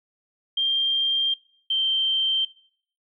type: tone pair in turn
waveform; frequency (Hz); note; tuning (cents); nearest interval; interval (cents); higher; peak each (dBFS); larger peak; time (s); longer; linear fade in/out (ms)
sine; 3184 / 3133; G7 / G7; +26 / -2; unison; 28; first; -20; neither; 0.57-1.34 / 1.7-2.45; first; 5
effects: noise-tail reverb RT60 0.6 s tail -21 dB re dry